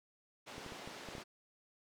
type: band-pass noise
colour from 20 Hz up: pink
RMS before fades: -50 dBFS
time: 0.46-1.24 s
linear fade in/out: 20 ms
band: 270 to 5700 Hz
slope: 12 dB/octave
type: clicks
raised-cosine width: 2 ms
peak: -34 dBFS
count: 7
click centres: 0.581 / 0.663 / 0.722 / 0.875 / 1.087 / 1.152 / 1.182 s
effects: none